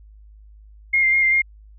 sine tone with pitch steps, 2143 / 2098 / 2136 / 2094 / 2128 Hz, C7 / C7 / C7 / C7 / C7, +41 / +4 / +35 / +1 / +29 cents, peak -14 dBFS, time 0.93-1.42 s, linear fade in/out 10 ms, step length 98 ms, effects added 52 Hz sine -43 dBFS peak until 1.78 s

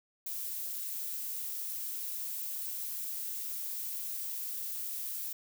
violet noise, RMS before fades -38 dBFS, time 0.26-5.33 s, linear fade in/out 5 ms, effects none

